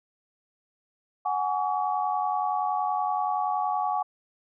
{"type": "chord", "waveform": "sine", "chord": "F# suspended second", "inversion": "none", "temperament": "equal with one note detuned", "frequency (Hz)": [740, 830.6, 1135.3], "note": ["F#5", "G#5", "C#6"], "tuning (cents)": [0, 0, 41], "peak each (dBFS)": [-28, -28, -30], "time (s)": [1.25, 4.03], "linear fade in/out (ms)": 10, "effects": []}